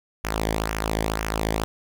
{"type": "tone with flanger", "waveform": "sawtooth", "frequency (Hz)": 54.1, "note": "A1", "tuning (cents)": -29, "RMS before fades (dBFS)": -26, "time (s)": [0.24, 1.64], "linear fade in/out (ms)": 0, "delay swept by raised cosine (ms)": [0.23, 0.77], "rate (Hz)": 2, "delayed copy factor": -0.7, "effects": []}